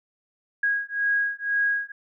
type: beating tone pair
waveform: sine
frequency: 1644 / 1646 Hz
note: G#6 / G#6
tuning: -18 / -16 cents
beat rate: 2 Hz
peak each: -25 dBFS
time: 0.63-1.92 s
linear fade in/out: 5 ms
effects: none